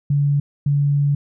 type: tone pair in turn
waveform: sine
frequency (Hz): 143.1 / 143.1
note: D3 / D3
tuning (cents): -45 / -45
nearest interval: unison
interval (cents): 0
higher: neither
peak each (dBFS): -14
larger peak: neither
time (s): 0.1-0.4 / 0.66-1.15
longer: second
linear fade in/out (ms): 5
effects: none